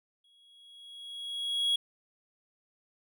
triangle tone with exponential growth, 3322 Hz, G#7, in tune, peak -22 dBFS, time 0.24-1.76 s, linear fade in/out 5 ms, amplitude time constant 330 ms, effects none

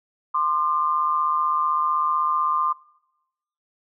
sine tone pair together, 1046.5 / 1202.3 Hz, C6 / D6, 0 / +40 cents, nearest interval major second, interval 240 cents, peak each -22 dBFS, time 0.34-2.73 s, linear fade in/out 10 ms, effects noise-tail reverb RT60 0.9 s tail -22 dB re dry

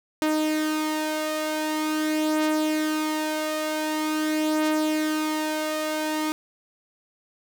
sawtooth beating tone pair, 308.7 / 309.15 Hz, D#4 / D#4, -14 / -11 cents, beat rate 0.45 Hz, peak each -26 / -20 dBFS, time 0.22-6.32 s, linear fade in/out 0 ms, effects none

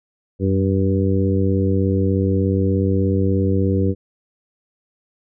harmonic tone with a mistuned harmonic, 96.7 Hz, G2, 23 cents flat, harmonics 1 / 2 / 3 / 4 / 5, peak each -18 / -21 / -23 / -24 / -25 dBFS, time 0.39-3.95 s, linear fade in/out 50 ms, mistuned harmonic 1, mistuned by -51 cents, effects none

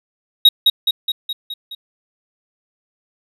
triangle tone with echo, 3791 Hz, A#7, 28 cents sharp, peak -3 dBFS, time 0.45-0.49 s, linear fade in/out 5 ms, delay 210 ms, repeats 6, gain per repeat -4 dB, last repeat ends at 1.75 s, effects none

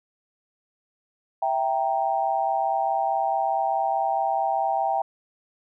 sine chord, E diminished, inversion none, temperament equal, 659.3 / 784 / 932.3 Hz, E5 / G5 / Bb5, 0 / 0 / 0 cents, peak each -27 / -23 / -29 dBFS, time 1.42-5.02 s, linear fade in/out 5 ms, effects none

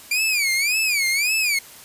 sawtooth tone with vibrato, 2352 Hz, D7, 2 cents sharp, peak -15 dBFS, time 0.11-1.59 s, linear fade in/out 5 ms, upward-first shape sine, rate 1.8 Hz, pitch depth 190 cents each way, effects white hiss -43 dBFS RMS until 1.84 s + resampled to 32000 Hz

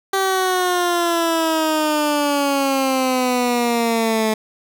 15% pulse exponential sweep, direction down, 389.4 to 216.7 Hz, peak -10 dBFS, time 0.13-4.34 s, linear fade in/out 5 ms, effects none

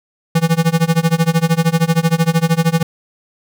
square tone with tremolo, 164.81 Hz, E3, in tune, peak -9 dBFS, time 0.35-2.83 s, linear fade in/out 5 ms, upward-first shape sine, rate 13 Hz, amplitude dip 95%, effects none

